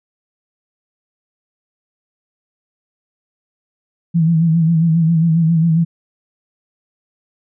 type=tone with vibrato; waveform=sine; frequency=164.1 Hz; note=E3; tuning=8 cents flat; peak=-10 dBFS; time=4.14-5.85 s; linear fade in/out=20 ms; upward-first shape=sine; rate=7.4 Hz; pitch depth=60 cents each way; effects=none